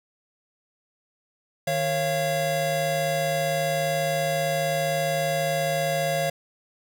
square tone cluster, 155.1 / 549 / 684 Hz, D#3 / C#5 / F5, -5 / -17 / -36 cents, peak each -31 / -27 / -27 dBFS, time 1.67-6.3 s, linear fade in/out 5 ms, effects none

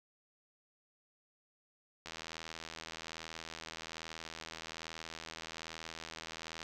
click train, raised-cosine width 0.2 ms, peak -26 dBFS, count 372, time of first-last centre 2.06-6.629 s, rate 81.2 Hz, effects none

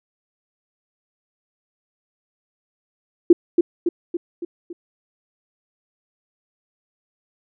sine tone with echo, 344.7 Hz, F4, 23 cents flat, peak -5 dBFS, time 3.3-3.33 s, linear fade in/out 5 ms, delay 280 ms, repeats 5, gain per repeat -5 dB, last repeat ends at 4.73 s, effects none

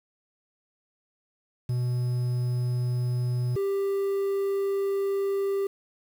triangle tone pair in turn, 123.47 / 394.6 Hz, B2 / G4, 0 / +11 cents, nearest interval octave + minor sixth, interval 2011 cents, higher second, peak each -22 dBFS, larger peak neither, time 1.69-3.56 / 3.56-5.67 s, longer second, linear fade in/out 5 ms, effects 8-bit

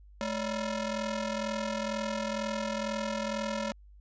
sawtooth ring-modulated tone, 390.1 Hz, G4, 8 cents flat, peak -24 dBFS, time 0.21-3.72 s, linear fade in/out 0 ms, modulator 174 Hz, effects added 50 Hz sine -51 dBFS peak until 4 s + resampled to 16000 Hz

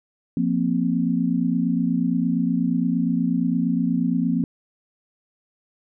sine chord, F suspended fourth, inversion none, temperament equal, 174.61 / 233.1 / 261.6 Hz, F3 / Bb3 / C4, 0 / 0 / 0 cents, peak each -23 dBFS, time 0.37-4.44 s, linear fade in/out 2 ms, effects none

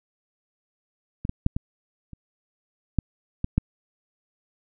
clicks, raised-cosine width 5 ms, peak -16 / -14 / -6 / -14 / -28 / -8 / -12 / -7 dBFS, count 8, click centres 1.251 / 1.294 / 1.464 / 1.565 / 2.133 / 2.987 / 3.444 / 3.58 s, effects none

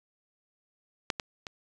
clicks, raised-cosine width 0.2 ms, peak -10 / -15 / -21 dBFS, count 3, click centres 1.102 / 1.198 / 1.468 s, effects resampled to 22050 Hz

